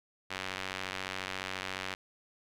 sawtooth tone with band-pass filter, 94.3 Hz, F#2, 33 cents sharp, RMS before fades -39 dBFS, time 0.3-1.95 s, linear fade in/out 10 ms, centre 2500 Hz, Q 0.99, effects none

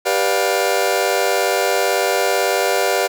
sawtooth chord, G dominant seventh, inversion none, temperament just, 392 / 490 / 588 / 705.6 Hz, G4 / B4 / D5 / F5, 0 / -14 / +2 / +18 cents, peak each -17 dBFS, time 0.05-3.08 s, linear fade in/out 20 ms, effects none

